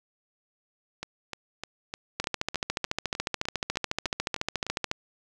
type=two click trains; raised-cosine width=0.2 ms; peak=-10 / -17 dBFS; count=39 / 13; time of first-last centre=2.2-4.914 / 1.03-4.666 s; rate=14 / 3.3 Hz; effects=none